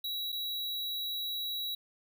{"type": "tone with dropouts", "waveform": "square", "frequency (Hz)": 3887, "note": "B7", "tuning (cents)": -28, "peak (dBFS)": -34, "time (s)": [0.04, 1.75], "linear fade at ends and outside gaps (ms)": 5, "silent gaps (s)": [0.321, 0.325], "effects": []}